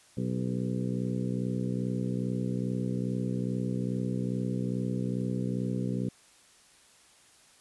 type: harmonic tone with a mistuned harmonic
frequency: 62.4 Hz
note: B1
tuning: 19 cents sharp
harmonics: 2 / 3 / 4 / 5 / 6 / 7 / 8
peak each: -33 / -32 / -35 / -43 / -41 / -44 / -43 dBFS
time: 0.17-6.09 s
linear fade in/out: 5 ms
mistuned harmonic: 7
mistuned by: -28 cents
effects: white hiss -59 dBFS RMS until 7.6 s + resampled to 24000 Hz